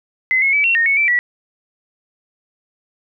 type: tone with pitch steps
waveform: sine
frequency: 2045 / 2177 / 2296 / 2726 / 1846 / 2210 / 2330 / 1943 Hz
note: C7 / C#7 / D7 / F7 / A#6 / C#7 / D7 / B6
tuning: -40 / -32 / -40 / -43 / -17 / -6 / -14 / -29 cents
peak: -12 dBFS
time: 0.31-1.19 s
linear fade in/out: 0 ms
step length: 110 ms
effects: none